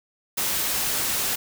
white noise, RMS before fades -25 dBFS, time 0.37-1.36 s, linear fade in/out 10 ms, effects none

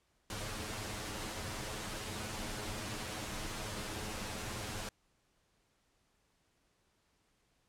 pink noise with comb filter, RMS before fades -41 dBFS, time 0.3-4.89 s, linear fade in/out 2 ms, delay 9.4 ms, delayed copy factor +0.7, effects pink hiss -75 dBFS RMS until 7.68 s + low-pass 10000 Hz 12 dB/octave

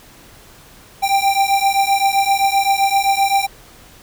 square beating tone pair, 784 / 791.7 Hz, G5 / G5, 0 / +17 cents, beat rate 7.7 Hz, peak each -17 dBFS, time 1.02-3.47 s, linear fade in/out 20 ms, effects pink hiss -44 dBFS RMS until 4.02 s

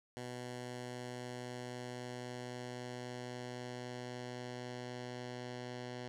10% pulse tone with low-pass filter sweep, 123.8 Hz, B2, 5 cents sharp, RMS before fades -45 dBFS, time 0.17-6.08 s, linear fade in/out 0 ms, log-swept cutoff 8700 to 5400 Hz, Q 1.1, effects none

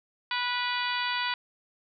harmonic tone with a mistuned harmonic, 490.4 Hz, B4, 12 cents flat, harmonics 2 / 3 / 4 / 5 / 6 / 7 / 8 / 9, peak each -32 / -34 / -35 / -36 / -37 / -37 / -38 / -39 dBFS, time 0.31-1.34 s, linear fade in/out 2 ms, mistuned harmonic 9, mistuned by +73 cents, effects none

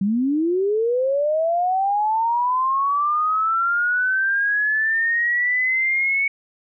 sine linear sweep, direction up, 187.7 to 2230 Hz, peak -17 dBFS, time 0.01-6.28 s, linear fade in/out 5 ms, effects none

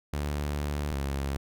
sawtooth tone pair in turn, 73.1 / 69.16 Hz, D2 / C#2, -7 / -3 cents, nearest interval minor second, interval 96 cents, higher first, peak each -25 / -25 dBFS, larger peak neither, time 0.13-0.92 / 0.92-1.37 s, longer first, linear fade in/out 5 ms, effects none

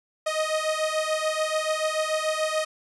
sawtooth beating tone pair, 621 / 627.9 Hz, D#5 / D#5, -3 / +16 cents, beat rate 6.9 Hz, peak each -23 dBFS, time 0.26-2.65 s, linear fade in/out 10 ms, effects resampled to 24000 Hz

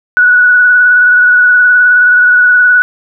sine tone with vibrato, 1472 Hz, F#6, 9 cents flat, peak -3 dBFS, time 0.17-2.82 s, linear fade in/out 0 ms, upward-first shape sine, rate 19 Hz, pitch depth 22 cents each way, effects none

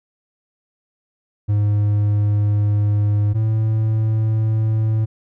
triangle tone pair in turn, 103.7 / 109.87 Hz, G#2 / A2, -2 / -2 cents, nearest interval minor second, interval 100 cents, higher second, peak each -12 / -13 dBFS, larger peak first, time 1.48-3.34 / 3.34-5.06 s, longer first, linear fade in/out 20 ms, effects none

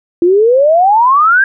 sine exponential sweep, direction up, 335.4 to 1631 Hz, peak -5 dBFS, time 0.22-1.44 s, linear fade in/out 2 ms, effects none

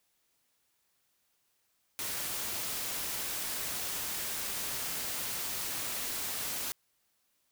white noise, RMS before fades -36 dBFS, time 1.99-6.72 s, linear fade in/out 0 ms, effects white hiss -75 dBFS RMS until 7.51 s

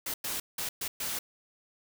white noise bursts at uneven times, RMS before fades -34 dBFS, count 5, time 0.06-0.14 / 0.24-0.4 / 0.58-0.69 / 0.81-0.88 / 1-1.19 s, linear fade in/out 5 ms, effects none

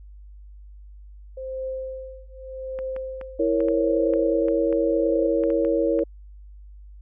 sine tone with tremolo, 523.3 Hz, C5, in tune, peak -26 dBFS, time 1.37-5.28 s, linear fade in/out 5 ms, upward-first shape triangle, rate 0.83 Hz, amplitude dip 100%
clicks, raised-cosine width 0.5 ms, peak -24 dBFS, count 12, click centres 2.789 / 2.964 / 3.213 / 3.605 / 3.685 / 4.137 / 4.484 / 4.727 / 5.437 / 5.503 / 5.649 / 5.991 s
sine chord, A# diminished, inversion second, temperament equal, 329.6 / 466.2 / 554.4 Hz, E4 / A#4 / C#5, 0 / 0 / 0 cents, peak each -23 dBFS, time 3.39-6.04 s, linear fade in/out 10 ms
effects added 50 Hz sine -41 dBFS peak until 7.01 s

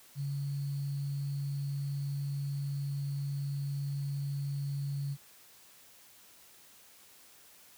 sine tone with sample-and-hold, 140.6 Hz, C#3, 25 cents sharp, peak -32 dBFS, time 0.15-5.17 s, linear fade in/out 50 ms, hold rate 4410 Hz, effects white hiss -58 dBFS RMS until 7.77 s + high-pass 60 Hz 12 dB/octave

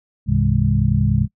sine tone cluster, 64 / 97.5 / 127.8 / 158.2 / 204.8 Hz, C2 / G2 / C3 / D#3 / G#3, -38 / -9 / -40 / +29 / -24 cents, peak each -23 / -19 / -18 / -24 / -21 dBFS, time 0.26-1.28 s, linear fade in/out 50 ms, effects noise-tail reverb RT60 0.1 s tail -24 dB re dry

